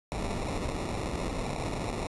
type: noise with sample-and-hold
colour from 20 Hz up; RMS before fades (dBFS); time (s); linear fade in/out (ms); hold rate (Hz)
pink; -33; 0.12-2.07; 0; 1575
effects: resampled to 24000 Hz